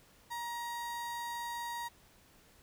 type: tone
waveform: 35% pulse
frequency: 945 Hz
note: A#5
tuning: 23 cents sharp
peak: -36 dBFS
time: 0.3-1.89 s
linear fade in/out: 20 ms
effects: pink hiss -63 dBFS RMS until 2.62 s